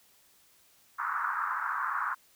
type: band-pass noise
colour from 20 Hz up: white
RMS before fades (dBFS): -32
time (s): 0.98-2.15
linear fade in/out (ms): 20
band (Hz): 1000 to 1500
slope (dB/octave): 48
effects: white hiss -63 dBFS RMS until 2.35 s